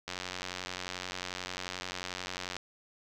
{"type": "click train", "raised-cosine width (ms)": 0.2, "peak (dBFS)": -19, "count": 228, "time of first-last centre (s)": [0.08, 2.566], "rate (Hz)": 91.3, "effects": []}